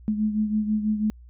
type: beating tone pair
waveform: sine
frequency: 212.5 / 218.6 Hz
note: G#3 / A3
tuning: +40 / -11 cents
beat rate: 6.1 Hz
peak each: -22 / -29 dBFS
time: 0.08-1.1 s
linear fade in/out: 0 ms
effects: added 60 Hz sine -44 dBFS peak until 1.29 s